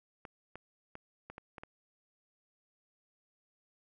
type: clicks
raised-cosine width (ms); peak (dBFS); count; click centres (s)
0.5; -30; 7; 0.252 / 0.556 / 0.954 / 1.3 / 1.381 / 1.582 / 1.635
effects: none